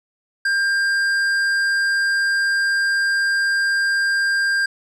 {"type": "tone with tanh clipping", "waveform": "triangle", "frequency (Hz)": 1596, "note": "G6", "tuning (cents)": 31, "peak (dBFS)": -18, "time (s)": [0.45, 4.66], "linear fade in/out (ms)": 5, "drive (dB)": 14, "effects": []}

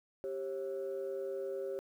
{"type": "tone pair together", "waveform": "sine", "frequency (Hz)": [392, 541.1], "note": ["G4", "C#5"], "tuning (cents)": [0, -42], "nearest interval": "tritone", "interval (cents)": 558, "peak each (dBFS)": [-37, -38], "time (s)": [0.24, 1.79], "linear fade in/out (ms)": 0, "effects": ["tanh soft clip ceiling -31 dBFS", "11-bit"]}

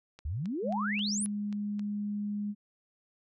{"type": "click train", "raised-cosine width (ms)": 0.2, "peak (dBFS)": -32, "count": 7, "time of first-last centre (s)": [0.19, 1.794], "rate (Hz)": 3.74}
{"type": "exponential sweep", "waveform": "sine", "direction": "up", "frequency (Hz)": [65.41, 10920], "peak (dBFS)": -31, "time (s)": [0.25, 1.26], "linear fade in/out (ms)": 5}
{"type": "tone", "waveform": "sine", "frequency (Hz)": 206.3, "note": "G#3", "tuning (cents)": -11, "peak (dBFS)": -31, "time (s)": [0.62, 2.55], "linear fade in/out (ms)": 50}
{"effects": []}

